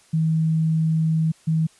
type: tone pair in turn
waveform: sine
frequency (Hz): 160 / 160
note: D#3 / D#3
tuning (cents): +49 / +49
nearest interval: unison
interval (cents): 0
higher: neither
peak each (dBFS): -17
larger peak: neither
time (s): 0.13-1.32 / 1.47-1.67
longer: first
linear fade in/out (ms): 10
effects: white hiss -55 dBFS RMS until 1.79 s + resampled to 24000 Hz